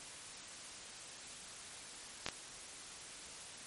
clicks, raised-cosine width 0.2 ms, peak -19 dBFS, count 2, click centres 2.264 / 2.287 s, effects white hiss -50 dBFS RMS until 3.66 s + MP3 48 kbps

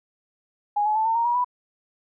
sine tone with pitch steps, 827 / 851.7 / 877.2 / 903.4 / 930.4 / 958.2 / 986.9 Hz, G#5 / G#5 / A5 / A5 / A#5 / A#5 / B5, -8 / +43 / -6 / +45 / -4 / +47 / -2 cents, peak -19 dBFS, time 0.76-1.446 s, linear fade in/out 10 ms, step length 98 ms, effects none

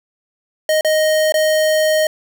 square tone with dropouts, 622.3 Hz, D#5, in tune, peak -13 dBFS, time 0.69-2.07 s, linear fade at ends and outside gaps 2 ms, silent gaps 0.81-0.847 / 1.322-1.341 s, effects none

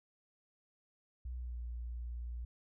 sine tone with pitch glide, 61.74 to 59.4 Hz, B1 to A#1, 0 to +33 cents, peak -39 dBFS, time 1.25-2.45 s, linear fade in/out 5 ms, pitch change -67 cents, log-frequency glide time 1.38-1.57 s, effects none

